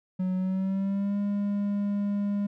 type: tone with pitch glide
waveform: triangle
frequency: 185 to 202.9 Hz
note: F#3 to G#3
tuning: 0 to -40 cents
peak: -23 dBFS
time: 0.19-2.47 s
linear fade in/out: 10 ms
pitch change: +160 cents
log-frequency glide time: 0.36-1.18 s
effects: none